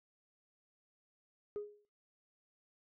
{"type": "tone with exponential decay", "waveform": "sine", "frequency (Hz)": 415.3, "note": "G#4", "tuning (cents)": 0, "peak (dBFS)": -33, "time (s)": [1.56, 1.85], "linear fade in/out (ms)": 0, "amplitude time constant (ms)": 61, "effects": ["noise-tail reverb RT60 0.3 s tail -17 dB re dry", "tanh soft clip ceiling -35 dBFS"]}